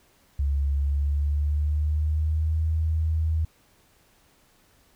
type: tone with pitch glide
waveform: sine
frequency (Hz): 70.1 to 79.6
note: C#2 to D#2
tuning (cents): +20 to +40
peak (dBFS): -21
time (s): 0.39-3.45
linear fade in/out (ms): 5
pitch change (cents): +220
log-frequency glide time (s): 0.76-2.62
effects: pink hiss -61 dBFS RMS until 4.95 s